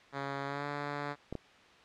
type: tone with pitch glide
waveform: 5% pulse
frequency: 139 to 144.65 Hz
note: C#3 to D3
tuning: +5 to -26 cents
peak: -24 dBFS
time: 0.12-1.16 s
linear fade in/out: 50 ms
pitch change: +69 cents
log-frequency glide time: 0.45-0.66 s
type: clicks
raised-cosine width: 2 ms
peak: -24 dBFS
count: 2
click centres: 1.326 / 1.353 s
effects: white hiss -58 dBFS RMS until 1.84 s + low-pass 3000 Hz 12 dB/octave